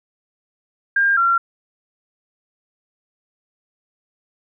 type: tone pair in turn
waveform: sine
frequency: 1604 / 1370.7 Hz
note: G6 / F6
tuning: +39 / -33 cents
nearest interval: minor third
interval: 272 cents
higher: first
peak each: -13 dBFS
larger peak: neither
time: 0.96-1.17 / 1.17-1.38 s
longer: neither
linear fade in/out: 5 ms
effects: none